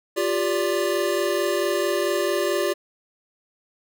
square tone cluster, 352.5 / 397 / 580 Hz, F4 / G4 / D5, +16 / +22 / -22 cents, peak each -26 dBFS, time 0.16-2.74 s, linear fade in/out 20 ms, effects none

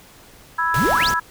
sine chord, E major, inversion second, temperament equal, 987.8 / 1318.5 / 1661.2 Hz, B5 / E6 / G#6, 0 / 0 / 0 cents, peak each -22 dBFS, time 0.58-1.2 s, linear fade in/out 10 ms
sine exponential sweep, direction up, 83.9 to 7902 Hz, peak -18 dBFS, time 0.74-1.12 s, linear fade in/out 50 ms
pink noise, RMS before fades -28 dBFS, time 0.74-1.14 s, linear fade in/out 2 ms
effects pink hiss -47 dBFS RMS until 1.3 s

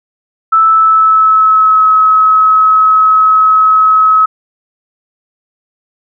sine tone with pitch glide, 1315 to 1283.5 Hz, E6 to E6, -5 to -47 cents, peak -4 dBFS, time 0.52-4.26 s, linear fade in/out 10 ms, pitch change -42 cents, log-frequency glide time 0.66-1.87 s, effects none

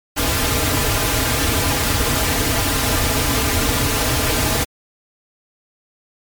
pink noise with comb filter, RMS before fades -18 dBFS, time 0.16-4.65 s, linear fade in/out 20 ms, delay 5.4 ms, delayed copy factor -0.8, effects MP3 96 kbps

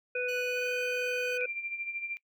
harmonic tone, 495.9 Hz, B4, 7 cents sharp, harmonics 1 / 3 / 5, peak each -32 / -37 / -33 dBFS, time 0.15-1.46 s, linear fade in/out 5 ms
15% pulse tone with pitch glide, 1480 to 1530.4 Hz, F#6 to G6, 0 to -42 cents, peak -35 dBFS, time 0.28-1.38 s, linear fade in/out 10 ms, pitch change +58 cents, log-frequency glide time 0.45-0.72 s
sine tone with tremolo, 2370 Hz, D7, 15 cents sharp, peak -31 dBFS, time 1.41-2.17 s, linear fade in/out 0 ms, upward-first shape sine, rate 13 Hz, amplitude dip 60%
effects noise-tail reverb RT60 0.1 s tail -23 dB re dry

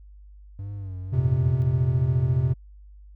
triangle tone with vibrato, 96.7 Hz, G2, 23 cents flat, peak -29 dBFS, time 0.59-1.62 s, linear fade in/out 0 ms, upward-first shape sine, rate 1.9 Hz, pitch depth 86 cents each way
triangle chord, F suspended fourth, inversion none, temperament equal with one note detuned, 87.71 / 116.54 / 130.81 Hz, F2 / Bb2 / C3, +8 / 0 / 0 cents, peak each -25 / -24 / -19 dBFS, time 1.12-2.54 s, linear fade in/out 20 ms
effects added 50 Hz sine -44 dBFS peak until 3.15 s

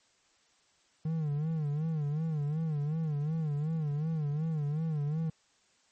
triangle tone with vibrato, 153.2 Hz, D#3, 27 cents flat, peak -27 dBFS, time 1.05-5.3 s, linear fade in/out 5 ms, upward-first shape sine, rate 2.7 Hz, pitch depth 110 cents each way, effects white hiss -68 dBFS RMS until 5.91 s + MP3 32 kbps

